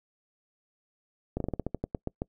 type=slowing click train; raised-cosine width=2 ms; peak=-17 dBFS; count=12; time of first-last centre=1.37-2.219 s; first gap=33 ms; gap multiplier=1.16; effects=noise-tail reverb RT60 0.1 s tail -26 dB re dry